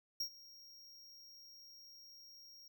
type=tone with ADSR envelope; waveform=square; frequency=5588 Hz; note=F8; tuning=in tune; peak=-35 dBFS; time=0.2-2.68 s; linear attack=6 ms; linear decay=82 ms; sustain=-21 dB; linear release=4 ms; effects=none